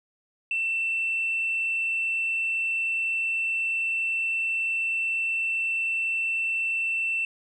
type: tone with frequency modulation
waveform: sine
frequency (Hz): 2681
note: E7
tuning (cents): +29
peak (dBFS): -23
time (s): 0.51-7.25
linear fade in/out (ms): 2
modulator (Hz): 28.3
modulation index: 0.45
effects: tanh soft clip ceiling -19 dBFS